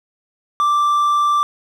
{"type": "tone", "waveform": "triangle", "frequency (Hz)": 1174.7, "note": "D6", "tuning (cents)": 0, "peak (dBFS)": -11, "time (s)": [0.6, 1.43], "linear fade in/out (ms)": 0, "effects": []}